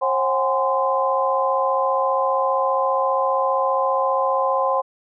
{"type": "tone cluster", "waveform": "sine", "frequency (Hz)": [536, 742, 817, 1035], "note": ["C5", "F#5", "G#5", "C6"], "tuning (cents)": [42, 5, -29, -19], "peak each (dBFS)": [-21, -26, -25, -21], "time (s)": [0.01, 4.82], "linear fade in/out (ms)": 20, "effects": []}